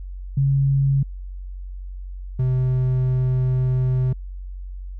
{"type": "tone pair in turn", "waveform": ["sine", "triangle"], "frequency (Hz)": [137.2, 128.08], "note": ["C#3", "C3"], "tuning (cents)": [-17, -37], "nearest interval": "minor second", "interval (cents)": 120, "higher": "first", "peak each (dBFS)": -15, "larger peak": "neither", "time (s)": [[0.37, 1.03], [2.39, 4.13]], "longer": "second", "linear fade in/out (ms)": 5, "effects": ["added 46 Hz sine -30 dBFS peak until 4.99 s"]}